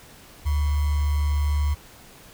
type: tone with sample-and-hold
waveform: sine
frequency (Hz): 73.42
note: D2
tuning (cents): 0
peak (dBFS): -19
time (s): 0.45-1.75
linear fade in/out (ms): 20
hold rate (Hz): 1050
effects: pink hiss -48 dBFS RMS until 2.33 s